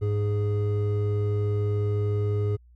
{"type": "tone pair together", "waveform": "triangle", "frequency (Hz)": [103.14, 415.3], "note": ["G#2", "G#4"], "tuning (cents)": [-11, 0], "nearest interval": "2 octaves", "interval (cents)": 2411, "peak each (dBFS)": [-21, -28], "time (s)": [0.01, 2.57], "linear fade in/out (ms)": 20, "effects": ["added 60 Hz sine -51 dBFS peak until 2.75 s"]}